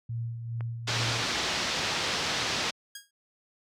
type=tone with tremolo; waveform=sine; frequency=116.2 Hz; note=A#2; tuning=5 cents flat; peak=-29 dBFS; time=0.09-1.23 s; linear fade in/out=5 ms; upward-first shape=sine; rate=2.4 Hz; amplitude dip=50%
type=click; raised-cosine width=0.5 ms; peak=-27 dBFS; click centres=0.608 s
type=low-pass noise; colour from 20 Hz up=white; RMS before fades=-30 dBFS; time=0.87-2.71 s; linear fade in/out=10 ms; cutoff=5300 Hz; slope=24 dB/octave
type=tone with exponential decay; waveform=10% pulse; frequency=1636 Hz; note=G#6; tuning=26 cents flat; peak=-28 dBFS; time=2.95-3.11 s; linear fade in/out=5 ms; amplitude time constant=33 ms
effects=high-pass 60 Hz 12 dB/octave